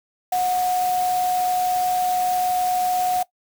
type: tone in noise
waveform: sine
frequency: 730 Hz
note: F#5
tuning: 24 cents flat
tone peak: -18 dBFS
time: 0.32-3.23 s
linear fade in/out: 5 ms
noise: white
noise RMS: -33 dBFS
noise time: 0.32-3.23 s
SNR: +12 dB
effects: noise-tail reverb RT60 0.1 s tail -19 dB re dry